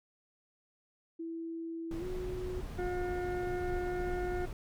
sine tone with pitch glide, 330 to 366.2 Hz, E4 to F#4, +2 to -18 cents, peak -37 dBFS, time 1.19-2.61 s, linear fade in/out 10 ms, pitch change +180 cents, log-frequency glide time 1.99-2.04 s
brown noise, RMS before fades -40 dBFS, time 1.91-4.53 s, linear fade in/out 2 ms
harmonic tone, 359 Hz, F4, 48 cents sharp, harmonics 1 / 2 / 4 / 5 / 6, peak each -34 / -41 / -46 / -53 / -55 dBFS, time 2.78-4.46 s, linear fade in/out 10 ms
effects none

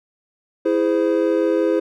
triangle chord, E augmented, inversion none, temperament equal with one note detuned, 329.6 / 415.3 / 515.2 Hz, E4 / G#4 / B#4, 0 / 0 / -27 cents, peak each -17 / -19 / -18 dBFS, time 0.65-1.8 s, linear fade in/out 10 ms, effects none

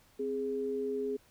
sine tone pair together, 261.4 / 415.3 Hz, C4 / G#4, -1 / 0 cents, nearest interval minor sixth, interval 801 cents, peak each -38 / -32 dBFS, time 0.19-1.17 s, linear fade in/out 10 ms, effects pink hiss -64 dBFS RMS until 1.3 s

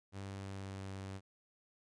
sawtooth tone with pitch glide, 98 to 96.65 Hz, G2 to G2, 0 to -24 cents, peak -39 dBFS, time 0.12-1.21 s, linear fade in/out 50 ms, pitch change -24 cents, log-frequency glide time 0.25-0.89 s, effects resampled to 22050 Hz

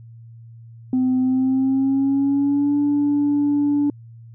sine tone with pitch glide, 256.2 to 289.2 Hz, C4 to D4, -36 to -27 cents, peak -14 dBFS, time 0.93-3.9 s, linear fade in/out 2 ms, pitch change +209 cents, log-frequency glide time 1.2-2.77 s, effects tanh soft clip ceiling -13 dBFS + added 115 Hz sine -39 dBFS peak until 4.34 s

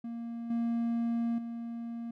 triangle tone with level steps, 233 Hz, A#3, 1 cent flat, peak -34 / -26 / -34 dBFS, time 0.04-2.11 s, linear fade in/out 5 ms, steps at 0.5 / 1.38 s, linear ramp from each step 5 ms, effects none

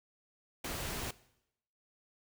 pink noise, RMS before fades -39 dBFS, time 0.64-1.11 s, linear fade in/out 5 ms, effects noise-tail reverb RT60 0.8 s tail -19 dB re dry

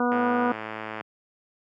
harmonic tone, 243.9 Hz, B3, 21 cents flat, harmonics 1 / 2 / 3 / 4 / 5 / 6, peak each -24 / -27 / -29 / -30 / -31 / -32 dBFS, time 0-0.52 s, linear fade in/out 2 ms
click train, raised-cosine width 0.5 ms, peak -18 dBFS, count 98, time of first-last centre 0.12-1.01 s, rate 109 Hz
effects high-pass 150 Hz 12 dB/octave

